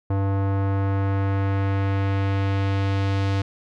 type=tone with low-pass filter sweep; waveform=square; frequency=98 Hz; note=G2; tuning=in tune; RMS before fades=-22 dBFS; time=0.1-3.42 s; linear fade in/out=5 ms; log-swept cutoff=990 to 4400 Hz; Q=0.97; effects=none

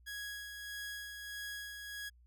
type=tone with tremolo; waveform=sawtooth; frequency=1661.2 Hz; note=G#6; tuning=in tune; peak=-37 dBFS; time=0.06-2.1 s; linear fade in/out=20 ms; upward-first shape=sine; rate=1.6 Hz; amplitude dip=40%; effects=added 60 Hz sine -60 dBFS peak until 2.26 s

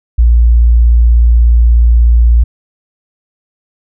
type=tone; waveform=sine; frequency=58.27 Hz; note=A#1; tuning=in tune; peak=-3 dBFS; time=0.18-2.44 s; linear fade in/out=10 ms; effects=none

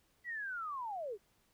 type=linear sweep; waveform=sine; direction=down; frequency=1975.5 to 370 Hz; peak=-38 dBFS; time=0.24-1.18 s; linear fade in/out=50 ms; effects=pink hiss -73 dBFS RMS until 1.53 s

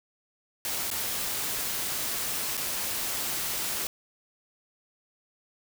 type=noise with dropouts; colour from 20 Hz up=white; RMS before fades=-31 dBFS; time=0.65-3.87 s; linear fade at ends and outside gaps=1 ms; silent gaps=0.903-0.913 / 2.57-2.576 s; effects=none

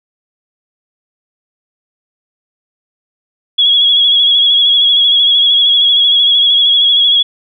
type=tone with vibrato; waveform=sine; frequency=3339 Hz; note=G#7; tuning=9 cents sharp; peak=-6 dBFS; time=3.58-7.23 s; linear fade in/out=10 ms; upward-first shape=sine; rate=13 Hz; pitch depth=39 cents each way; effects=none

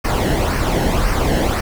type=noise with flanger; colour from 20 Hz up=brown; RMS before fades=-17 dBFS; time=0.04-1.61 s; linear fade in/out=10 ms; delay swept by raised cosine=0.27 to 0.85 ms; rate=1.9 Hz; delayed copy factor=-0.6; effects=none

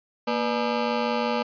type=ring-modulated tone; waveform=20% pulse; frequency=361.7 Hz; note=F#4; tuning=39 cents flat; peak=-15 dBFS; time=0.27-1.43 s; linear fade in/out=10 ms; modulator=128 Hz; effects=resampled to 11025 Hz

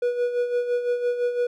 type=tone with tremolo; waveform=triangle; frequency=486.3 Hz; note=B4; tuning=27 cents flat; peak=-17 dBFS; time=0.02-1.47 s; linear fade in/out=5 ms; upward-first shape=sine; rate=5.9 Hz; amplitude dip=60%; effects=none

